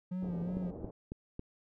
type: tone with vibrato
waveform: triangle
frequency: 177.9 Hz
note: F3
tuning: 32 cents sharp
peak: -32 dBFS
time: 0.11-0.71 s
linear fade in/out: 10 ms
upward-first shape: sine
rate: 2.7 Hz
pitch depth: 72 cents each way
type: low-pass noise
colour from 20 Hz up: white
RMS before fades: -45 dBFS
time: 0.22-0.91 s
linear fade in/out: 5 ms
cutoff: 530 Hz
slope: 24 dB/octave
type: click train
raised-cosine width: 3 ms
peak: -27 dBFS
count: 4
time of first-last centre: 0.57-1.394 s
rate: 3.64 Hz
effects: none